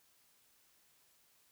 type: silence
effects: white hiss -70 dBFS RMS until 1.51 s